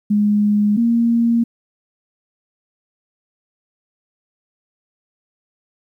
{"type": "tone pair in turn", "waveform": "sine", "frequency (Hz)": [207.7, 233.1], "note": ["G#3", "A#3"], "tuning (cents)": [0, 0], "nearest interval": "major second", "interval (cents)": 200, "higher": "second", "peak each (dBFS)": -12, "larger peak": "neither", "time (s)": [[0.1, 0.77], [0.77, 1.44]], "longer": "neither", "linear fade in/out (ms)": 10, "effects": ["9-bit"]}